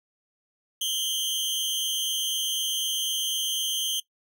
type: tone with amplitude modulation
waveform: sawtooth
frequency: 3136 Hz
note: G7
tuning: in tune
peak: -19 dBFS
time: 0.81-4 s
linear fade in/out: 5 ms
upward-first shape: sine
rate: 224 Hz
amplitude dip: 75%
effects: noise-tail reverb RT60 0.1 s tail -18 dB re dry